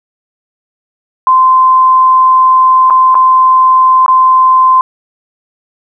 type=tone with dropouts; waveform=sine; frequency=1036 Hz; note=C6; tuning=17 cents flat; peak=-3 dBFS; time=1.27-4.81 s; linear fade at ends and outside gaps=1 ms; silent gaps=2.9-2.906 / 3.145-3.152 / 4.062-4.081 s; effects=none